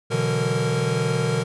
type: tone cluster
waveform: square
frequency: 125 / 146.8 / 166.3 / 185.3 / 461.3 Hz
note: B2 / D3 / E3 / F#3 / A#4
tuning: +21 / 0 / +16 / +3 / -18 cents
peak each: -26 / -27 / -30 / -32 / -26 dBFS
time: 0.1-1.44 s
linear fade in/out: 20 ms
effects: resampled to 24000 Hz